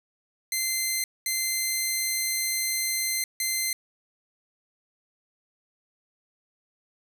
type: tone bursts at uneven times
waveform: 10% pulse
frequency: 2073 Hz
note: C7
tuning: 17 cents flat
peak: -16 dBFS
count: 3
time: 0.52-1.04 / 1.26-3.24 / 3.4-3.73 s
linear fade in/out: 2 ms
effects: none